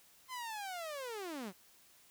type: linear sweep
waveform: sawtooth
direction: down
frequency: 1046.5 to 169.8 Hz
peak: -37 dBFS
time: 0.28-1.53 s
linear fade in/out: 50 ms
effects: white hiss -64 dBFS RMS until 2.1 s